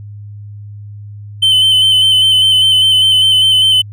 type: tone with vibrato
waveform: triangle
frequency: 3064 Hz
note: G7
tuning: 40 cents flat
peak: -5 dBFS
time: 1.42-3.82 s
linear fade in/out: 10 ms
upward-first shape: square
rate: 5 Hz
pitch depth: 20 cents each way
effects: added 103 Hz sine -27 dBFS peak until 3.92 s